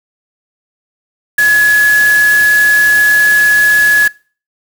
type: tone in noise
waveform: sine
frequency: 1694 Hz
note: G#6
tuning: 34 cents sharp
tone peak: -6 dBFS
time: 1.38-4.08 s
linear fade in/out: 5 ms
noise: white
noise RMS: -21 dBFS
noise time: 1.38-4.08 s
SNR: +12 dB
effects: noise-tail reverb RT60 0.4 s tail -23 dB re dry